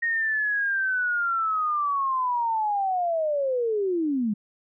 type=linear sweep; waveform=sine; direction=down; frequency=1868 to 198.8 Hz; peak=-22 dBFS; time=0.02-4.34 s; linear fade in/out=10 ms; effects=none